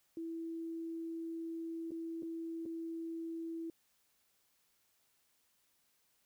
sine tone with dropouts, 329.6 Hz, E4, in tune, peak -39 dBFS, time 0.17-3.7 s, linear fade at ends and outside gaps 2 ms, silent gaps 1.908-1.917 / 2.223-2.23 / 2.655-2.66 s, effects white hiss -75 dBFS RMS until 6.25 s

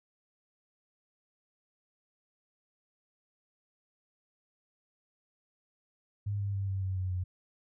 sine tone with pitch steps, 102 / 100.07 / 98.18 / 96.33 / 94.51 / 92.73 / 90.98 Hz, G#2 / G2 / G2 / G2 / F#2 / F#2 / F#2, -31 / +36 / +3 / -30 / +37 / +4 / -29 cents, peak -30 dBFS, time 6.26-7.24 s, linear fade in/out 10 ms, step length 140 ms, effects none

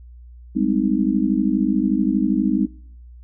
sine chord, Ab major seventh, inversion third, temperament just, 194.67 / 207.7 / 259.6 / 311.5 Hz, G3 / Ab3 / C4 / Eb4, -12 / 0 / -13 / +2 cents, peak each -24 / -21 / -21 / -22 dBFS, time 0.55-2.67 s, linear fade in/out 20 ms, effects noise-tail reverb RT60 0.7 s tail -24 dB re dry + added 60 Hz sine -39 dBFS peak until 3.23 s

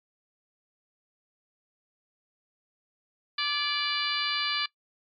harmonic tone with a mistuned harmonic, 586 Hz, D5, 4 cents flat, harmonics 2 / 3 / 4 / 5 / 6 / 7 / 8, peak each -34 / -34 / -34 / -34 / -34 / -34 / -34 dBFS, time 3.38-4.66 s, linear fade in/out 5 ms, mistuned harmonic 3, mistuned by -40 cents, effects noise-tail reverb RT60 0.1 s tail -21 dB re dry + MP3 96 kbps

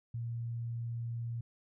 sine tone, 117.1 Hz, A#2, 8 cents sharp, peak -35 dBFS, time 0.14-1.41 s, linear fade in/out 5 ms, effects none

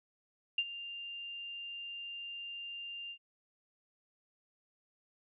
sine tone with ADSR envelope, 2794 Hz, F7, in tune, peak -26 dBFS, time 0.58-3.18 s, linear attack 4 ms, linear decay 50 ms, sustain -15 dB, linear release 74 ms, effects none

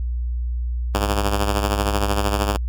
5% pulse tone with tremolo, 101.3 Hz, G#2, 43 cents flat, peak -6 dBFS, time 0.94-2.57 s, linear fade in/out 10 ms, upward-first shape triangle, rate 13 Hz, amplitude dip 70%, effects added 60 Hz sine -21 dBFS peak until 2.68 s

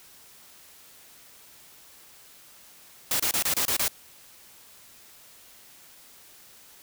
white noise bursts, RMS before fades -25 dBFS, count 7, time 3.11-3.881 s, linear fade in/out 2 ms, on 87 ms, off 27 ms, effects white hiss -52 dBFS RMS until 6.82 s

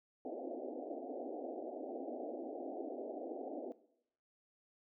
pink band-pass noise, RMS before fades -44 dBFS, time 0.25-3.72 s, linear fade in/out 0 ms, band 250 to 760 Hz, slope 96 dB/octave, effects noise-tail reverb RT60 0.7 s tail -17 dB re dry

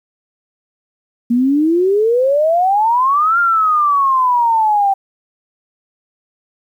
sine exponential two-way sweep, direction up then down, 232.1 to 1410 to 775 Hz, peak -10 dBFS, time 1.3-4.94 s, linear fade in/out 10 ms, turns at 3.39 s, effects 8-bit

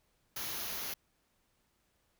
white band-stop noise, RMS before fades -39 dBFS, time 0.36-0.94 s, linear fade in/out 5 ms, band 6800 to 10000 Hz, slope 96 dB/octave, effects pink hiss -75 dBFS RMS until 2.19 s

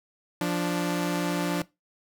sawtooth tone pair together, 174.61 / 293.7 Hz, F3 / D4, 0 / 0 cents, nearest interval major sixth, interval 900 cents, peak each -24 dBFS, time 0.41-1.62 s, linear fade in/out 2 ms, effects noise-tail reverb RT60 0.2 s tail -19 dB re dry

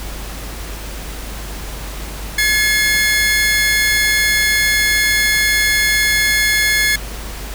sawtooth tone pair together, 1702.4 / 2147 Hz, G#6 / C7, +42 / +44 cents, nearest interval major third, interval 402 cents, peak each -12 dBFS, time 2.38-6.96 s, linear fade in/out 5 ms, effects added 50 Hz sine -27 dBFS peak until 7.54 s + pink hiss -31 dBFS RMS until 7.54 s

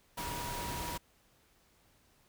sine tone in noise, 960 Hz, B5, 49 cents flat, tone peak -41 dBFS, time 0.17-0.98 s, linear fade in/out 10 ms, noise pink, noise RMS -40 dBFS, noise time 0.17-0.98 s, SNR -4 dB, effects pink hiss -68 dBFS RMS until 2.28 s

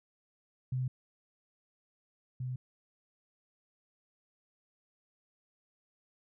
sine tone pair in turn, 128.4 / 127.07 Hz, C3 / B2, -32 / +50 cents, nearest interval unison, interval 18 cents, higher first, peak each -30 / -34 dBFS, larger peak first, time 0.72-0.88 / 2.4-2.56 s, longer neither, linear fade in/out 5 ms, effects none

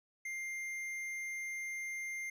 sine tone with tanh clipping, 2100 Hz, C7, 6 cents sharp, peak -40 dBFS, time 0.25-2.3 s, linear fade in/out 5 ms, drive 11 dB, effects none

